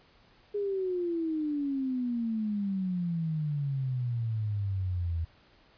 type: exponential sweep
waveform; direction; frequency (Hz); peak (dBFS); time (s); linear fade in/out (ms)
sine; down; 415.3 to 80.9; -28; 0.54-5.25; 10
effects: pink hiss -61 dBFS RMS until 5.77 s + resampled to 11025 Hz